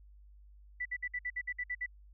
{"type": "tone bursts", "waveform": "sine", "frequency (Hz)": 1975.5, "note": "B6", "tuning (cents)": 0, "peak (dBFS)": -33, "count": 10, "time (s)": [0.8, 1.863], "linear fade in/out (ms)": 10, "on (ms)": 55, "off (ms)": 57, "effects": ["added 50 Hz sine -54 dBFS peak until 2.13 s"]}